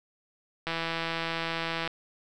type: click train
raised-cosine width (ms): 0.3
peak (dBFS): -15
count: 200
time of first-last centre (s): 0.67-1.876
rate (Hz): 165
effects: none